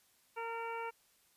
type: harmonic tone with a mistuned harmonic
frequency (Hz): 460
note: A#4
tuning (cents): -23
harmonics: 1 / 2 / 3 / 4 / 5 / 6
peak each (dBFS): -43 / -41 / -46 / -55 / -48 / -53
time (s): 0.36-0.91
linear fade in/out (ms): 20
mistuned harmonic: 4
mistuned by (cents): -23
effects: white hiss -70 dBFS RMS until 1.36 s + resampled to 32000 Hz